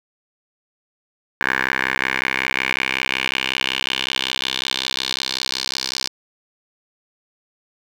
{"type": "tone with band-pass filter sweep", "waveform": "10% pulse", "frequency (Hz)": 65.41, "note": "C2", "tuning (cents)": 0, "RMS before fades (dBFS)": -23, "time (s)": [1.41, 6.08], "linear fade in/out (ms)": 0, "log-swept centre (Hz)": [1700, 4900], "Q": 3.5, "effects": ["7-bit"]}